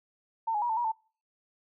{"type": "tone with pitch steps", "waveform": "sine", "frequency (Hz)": [903, 836, 960, 887, 959, 886], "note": ["A5", "G#5", "B5", "A5", "A#5", "A5"], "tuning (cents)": [45, 11, -49, 14, 49, 12], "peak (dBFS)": -26, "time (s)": [0.47, 0.92], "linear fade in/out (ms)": 10, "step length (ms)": 75, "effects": ["noise-tail reverb RT60 0.4 s tail -25 dB re dry"]}